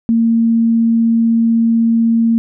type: tone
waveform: sine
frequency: 229 Hz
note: A#3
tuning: 31 cents flat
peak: -9 dBFS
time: 0.09-2.38 s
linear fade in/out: 0 ms
effects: none